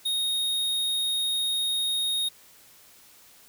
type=tone; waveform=square; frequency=3727 Hz; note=A#7; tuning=1 cent flat; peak=-25 dBFS; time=0.05-2.29 s; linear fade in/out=10 ms; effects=white hiss -54 dBFS RMS until 3.48 s